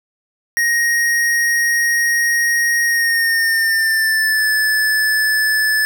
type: tone with pitch glide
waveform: square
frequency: 1874 to 1738.4 Hz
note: A#6 to A6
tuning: +9 to -21 cents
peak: -14 dBFS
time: 0.57-5.85 s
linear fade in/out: 0 ms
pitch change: -130 cents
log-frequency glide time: 2.85-4.5 s
effects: none